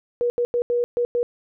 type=tone bursts at uneven times; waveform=sine; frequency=481.3 Hz; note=B4; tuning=45 cents flat; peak=-18 dBFS; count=6; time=0.21-0.3 / 0.38-0.45 / 0.54-0.62 / 0.7-0.84 / 0.97-1.05 / 1.15-1.23 s; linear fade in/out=0 ms; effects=none